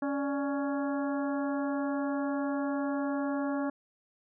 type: harmonic tone with a mistuned harmonic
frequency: 278.7 Hz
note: C#4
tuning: 9 cents sharp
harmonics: 1 / 2 / 3 / 4 / 5 / 6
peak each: -30 / -36 / -40 / -42 / -44 / -46 dBFS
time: 0.02-3.7 s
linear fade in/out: 5 ms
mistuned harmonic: 2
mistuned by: +79 cents
effects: none